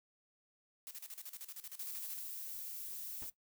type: noise with tremolo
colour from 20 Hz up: blue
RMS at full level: -47 dBFS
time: 0.87-2.19 s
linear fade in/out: 0 ms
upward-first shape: square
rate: 13 Hz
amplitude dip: 80%
type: noise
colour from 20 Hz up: violet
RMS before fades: -45 dBFS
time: 1.79-3.3 s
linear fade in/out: 5 ms
type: noise with exponential decay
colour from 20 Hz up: pink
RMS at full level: -49 dBFS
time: 3.22-3.34 s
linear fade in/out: 0 ms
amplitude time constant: 25 ms
effects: noise-tail reverb RT60 0.1 s tail -19 dB re dry